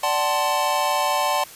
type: chord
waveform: square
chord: D dominant seventh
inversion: none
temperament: equal with one note detuned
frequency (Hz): 587.3 / 755.1 / 880 / 1046.5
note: D5 / F#5 / A5 / C6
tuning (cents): 0 / +35 / 0 / 0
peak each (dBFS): -27 / -26 / -25 / -25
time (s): 0.03-1.44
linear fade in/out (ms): 5
effects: white hiss -42 dBFS RMS until 1.55 s + resampled to 32000 Hz